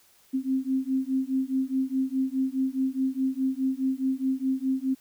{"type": "beating tone pair", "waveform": "sine", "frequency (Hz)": [261.6, 266.4], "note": ["C4", "C4"], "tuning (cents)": [0, 31], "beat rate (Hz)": 4.8, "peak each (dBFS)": -27, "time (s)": [0.33, 4.95], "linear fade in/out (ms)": 20, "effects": ["white hiss -60 dBFS RMS until 5 s"]}